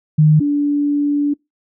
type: tone pair in turn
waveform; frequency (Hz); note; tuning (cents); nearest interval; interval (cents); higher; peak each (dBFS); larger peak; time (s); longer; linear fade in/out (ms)
sine; 153.4 / 289.6; D#3 / D4; -24 / -24; major seventh; 1100; second; -7 / -13; first; 0.18-0.4 / 0.4-1.34; second; 10
effects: noise-tail reverb RT60 0.2 s tail -25 dB re dry